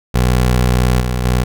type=tone with level steps; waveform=20% pulse; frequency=61.9 Hz; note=B1; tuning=5 cents sharp; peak=-6 / -11 / -7 dBFS; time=0.14-1.44 s; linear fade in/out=10 ms; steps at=1.01 / 1.25 s; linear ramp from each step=2 ms; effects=none